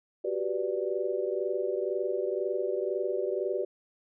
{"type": "chord", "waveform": "sine", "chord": "G major seventh", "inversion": "third", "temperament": "equal", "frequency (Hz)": [370, 392, 493.9, 587.3], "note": ["F#4", "G4", "B4", "D5"], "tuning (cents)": [0, 0, 0, 0], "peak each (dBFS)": [-33, -32, -34, -34], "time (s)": [0.24, 3.65], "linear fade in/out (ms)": 10, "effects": []}